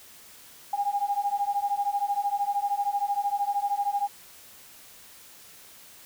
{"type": "beating tone pair", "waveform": "sine", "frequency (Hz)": [803, 816], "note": ["G5", "G#5"], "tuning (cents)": [41, -31], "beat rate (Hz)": 13, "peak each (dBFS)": [-28, -27], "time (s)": [0.73, 4.08], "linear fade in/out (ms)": 5, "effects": ["white hiss -50 dBFS RMS until 6.05 s"]}